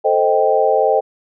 sine chord, A half-diminished seventh, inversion none, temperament equal, 440 / 523.3 / 622.3 / 784 Hz, A4 / C5 / Eb5 / G5, 0 / 0 / 0 / 0 cents, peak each -17 dBFS, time 0.04-1.01 s, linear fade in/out 20 ms, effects none

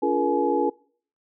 sine tone cluster, 283.4 / 345.6 / 424.7 / 478.5 / 846 Hz, C#4 / F4 / G#4 / A#4 / G#5, +38 / -18 / +39 / +45 / +32 cents, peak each -26 dBFS, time 0.02-0.7 s, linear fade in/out 10 ms, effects noise-tail reverb RT60 0.5 s tail -24 dB re dry

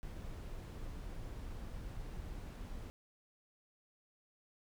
brown noise, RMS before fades -45 dBFS, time 0.03-2.9 s, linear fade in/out 0 ms, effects none

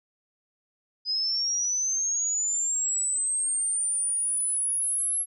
sine linear sweep, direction up, 4978 to 11175 Hz, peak -24 dBFS, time 1.05-5.26 s, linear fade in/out 50 ms, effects none

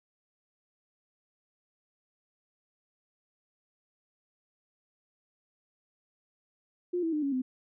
sine tone with pitch steps, 354.9 / 327.3 / 301.9 / 278.4 / 256.8 Hz, F4 / E4 / D4 / C#4 / C4, +28 / -12 / +48 / +8 / -32 cents, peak -27 dBFS, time 6.93-7.42 s, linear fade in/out 10 ms, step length 98 ms, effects none

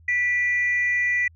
sine tone pair together, 1964.8 / 2400 Hz, B6 / D7, -9 / +37 cents, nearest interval minor third, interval 346 cents, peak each -19 / -28 dBFS, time 0.08-1.28 s, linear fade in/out 5 ms, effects tanh soft clip ceiling -13 dBFS + added 82 Hz sine -49 dBFS peak until 1.35 s

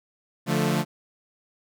sawtooth chord, D minor, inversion none, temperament equal with one note detuned, 145.65 / 174.61 / 220 Hz, D3 / F3 / A3, -14 / 0 / 0 cents, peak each -22 dBFS, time 0.46-0.85 s, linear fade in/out 50 ms, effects none

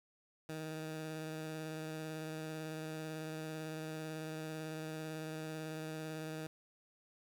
15% pulse tone with vibrato, 157.2 Hz, D#3, 18 cents sharp, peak -35 dBFS, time 0.49-6.47 s, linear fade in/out 2 ms, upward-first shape square, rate 18 Hz, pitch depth 13 cents each way, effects 11-bit

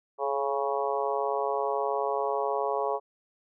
harmonic tone with a mistuned harmonic, 138.59 Hz, C#3, in tune, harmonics 3 / 4 / 5 / 6 / 7 / 8, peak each -31 / -32 / -33 / -34 / -34 / -35 dBFS, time 0.18-3 s, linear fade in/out 50 ms, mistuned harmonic 3, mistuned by +29 cents, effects none

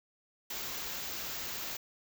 white band-stop noise, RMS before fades -39 dBFS, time 0.5-1.77 s, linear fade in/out 5 ms, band 7500 to 13000 Hz, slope 96 dB/octave, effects none

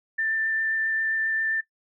sine tone with vibrato, 1780 Hz, A6, 20 cents sharp, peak -23 dBFS, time 0.18-1.61 s, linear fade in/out 10 ms, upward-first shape triangle, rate 7.5 Hz, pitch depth 11 cents each way, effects noise-tail reverb RT60 0.1 s tail -18 dB re dry

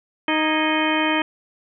harmonic tone with a mistuned harmonic, 310.9 Hz, D#4, 1 cent flat, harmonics 1 / 2 / 3 / 4 / 5 / 6 / 7 / 8 / 10, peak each -22 / -27 / -25 / -29 / -30 / -28 / -29 / -27 / -28 dBFS, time 0.28-1.22 s, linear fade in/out 2 ms, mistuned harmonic 5, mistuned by +94 cents, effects none

